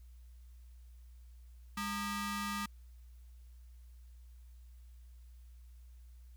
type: ring-modulated tone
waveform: sawtooth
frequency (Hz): 713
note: F5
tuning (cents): +36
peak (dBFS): -29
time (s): 1.77-2.66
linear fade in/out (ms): 5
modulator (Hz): 508
effects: added 60 Hz sine -52 dBFS peak until 6.36 s + white hiss -74 dBFS RMS until 6.36 s